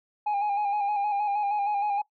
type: tone with vibrato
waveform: sine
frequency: 820 Hz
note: G#5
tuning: 22 cents flat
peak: -21 dBFS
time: 0.26-2.02 s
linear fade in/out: 10 ms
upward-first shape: square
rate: 6.4 Hz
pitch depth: 36 cents each way
effects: noise-tail reverb RT60 0.1 s tail -19 dB re dry + tanh soft clip ceiling -23 dBFS